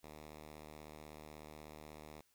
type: tone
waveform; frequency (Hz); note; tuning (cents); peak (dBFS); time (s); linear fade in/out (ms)
5% pulse; 76.3; D#2; -33; -40; 0.03-2.21; 5
effects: white hiss -75 dBFS RMS until 2.34 s